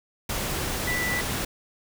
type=tone in noise; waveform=sine; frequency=1975.5 Hz; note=B6; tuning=in tune; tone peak=-26 dBFS; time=0.87-1.21 s; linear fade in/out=5 ms; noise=pink; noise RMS=-29 dBFS; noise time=0.29-1.45 s; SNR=0 dB; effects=none